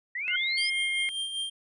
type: linear sweep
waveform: sine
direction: up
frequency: 1864.7 to 5210 Hz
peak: -30 dBFS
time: 0.15-0.7 s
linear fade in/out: 5 ms
type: tone with exponential growth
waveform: sine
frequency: 1471 Hz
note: F#6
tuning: 11 cents flat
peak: -26 dBFS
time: 0.22-0.36 s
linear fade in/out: 5 ms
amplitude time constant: 30 ms
type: tone with pitch glide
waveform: sine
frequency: 2109 to 2130 Hz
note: C7 to C7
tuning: +13 to +30 cents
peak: -27 dBFS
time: 0.28-1.09 s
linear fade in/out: 0 ms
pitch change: +17 cents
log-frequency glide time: 0.4-0.72 s
type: tone with tremolo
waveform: square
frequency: 3180 Hz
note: G7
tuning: 24 cents sharp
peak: -29 dBFS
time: 0.57-1.5 s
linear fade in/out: 10 ms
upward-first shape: sine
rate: 5.1 Hz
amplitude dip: 50%
effects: resampled to 24000 Hz